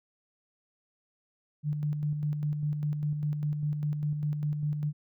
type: tone with tremolo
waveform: sine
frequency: 149 Hz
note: D3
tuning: 25 cents sharp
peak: -26 dBFS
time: 1.63-4.93 s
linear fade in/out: 50 ms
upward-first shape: square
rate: 5 Hz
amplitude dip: 40%
effects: none